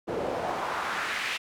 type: noise with band-pass filter sweep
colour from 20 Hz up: pink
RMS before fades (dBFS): -31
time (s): 0.07-1.38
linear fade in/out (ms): 20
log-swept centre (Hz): 410 to 2600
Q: 1.7
effects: none